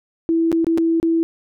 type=tone with dropouts; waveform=sine; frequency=329.6 Hz; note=E4; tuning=in tune; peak=-14 dBFS; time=0.29-1.23 s; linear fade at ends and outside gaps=0 ms; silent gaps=0.517-0.527 / 0.645-0.668 / 0.776-0.782 / 1-1.029 s; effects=none